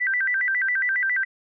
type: tone with vibrato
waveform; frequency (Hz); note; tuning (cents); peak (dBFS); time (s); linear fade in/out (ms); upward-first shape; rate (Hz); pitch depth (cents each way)
sine; 1760; A6; 0; -20; 0-1.25; 20; square; 7.3; 200
effects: none